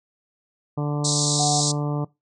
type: harmonic tone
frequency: 146.83 Hz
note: D3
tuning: in tune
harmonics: 1 / 2 / 3 / 4 / 5 / 6 / 7 / 8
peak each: -23 / -29 / -33 / -35 / -37 / -39 / -40 / -41 dBFS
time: 0.77-2.05 s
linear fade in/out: 10 ms
type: band-pass noise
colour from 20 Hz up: white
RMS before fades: -24 dBFS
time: 1.04-1.72 s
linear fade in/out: 10 ms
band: 3700 to 8500 Hz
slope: 96 dB/octave
type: tone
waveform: sine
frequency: 736 Hz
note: F#5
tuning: 9 cents flat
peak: -23 dBFS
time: 1.39-1.61 s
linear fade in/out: 10 ms
effects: noise-tail reverb RT60 0.2 s tail -21 dB re dry